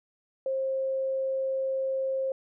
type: tone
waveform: sine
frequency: 532 Hz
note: C5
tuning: 29 cents sharp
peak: -26 dBFS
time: 0.46-2.32 s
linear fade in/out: 2 ms
effects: none